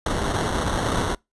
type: noise with sample-and-hold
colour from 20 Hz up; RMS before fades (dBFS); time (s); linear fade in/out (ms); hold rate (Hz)
pink; -24; 0.06-1.15; 5; 2450
effects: noise-tail reverb RT60 0.2 s tail -25 dB re dry + resampled to 24000 Hz